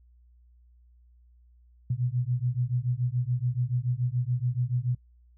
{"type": "beating tone pair", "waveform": "sine", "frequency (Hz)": [120.4, 127.4], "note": ["B2", "C3"], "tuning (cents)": [-44, -46], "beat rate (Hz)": 7, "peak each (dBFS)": -28, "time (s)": [1.9, 4.95], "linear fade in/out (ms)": 5, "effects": ["noise-tail reverb RT60 0.1 s tail -23 dB re dry", "added 60 Hz sine -55 dBFS peak until 5.37 s"]}